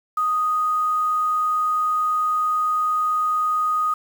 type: tone with quantisation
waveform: sine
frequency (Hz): 1244.5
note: D#6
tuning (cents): 0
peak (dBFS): -18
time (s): 0.17-3.94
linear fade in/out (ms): 5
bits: 7
effects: none